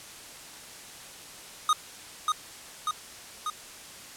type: tone with echo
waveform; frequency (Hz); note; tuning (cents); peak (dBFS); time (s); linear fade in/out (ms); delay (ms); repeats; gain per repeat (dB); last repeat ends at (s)
square; 1241; D#6; -5; -20; 1.69-1.73; 2; 590; 3; -3; 3.5
effects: white hiss -45 dBFS RMS until 4.16 s + low-pass 10000 Hz 12 dB/octave